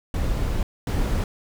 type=noise bursts at uneven times; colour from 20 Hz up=brown; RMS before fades=-23 dBFS; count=2; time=0.14-0.63 / 0.87-1.24 s; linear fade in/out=2 ms; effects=none